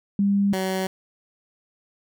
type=tone pair in turn; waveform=sine / 15% pulse; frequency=200 / 188.77 Hz; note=G3 / F#3; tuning=+35 / +35 cents; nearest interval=minor second; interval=100 cents; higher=first; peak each=-17 dBFS; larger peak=neither; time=0.19-0.53 / 0.53-0.87 s; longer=neither; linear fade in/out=2 ms; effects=none